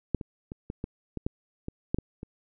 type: clicks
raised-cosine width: 3 ms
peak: -11 / -23 / -24 / -21 / -19 / -20 / -15 / -21 / -12 / -17 / -25 dBFS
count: 11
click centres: 0.147 / 0.212 / 0.519 / 0.701 / 0.841 / 1.173 / 1.265 / 1.684 / 1.945 / 1.986 / 2.231 s
effects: none